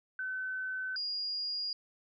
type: tone pair in turn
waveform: sine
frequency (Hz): 1520 / 4849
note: F#6 / D#8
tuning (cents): +46 / -45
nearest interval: octave + minor sixth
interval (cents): 2009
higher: second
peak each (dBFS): -34 / -33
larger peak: second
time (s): 0.19-0.96 / 0.96-1.73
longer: neither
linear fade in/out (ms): 2
effects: none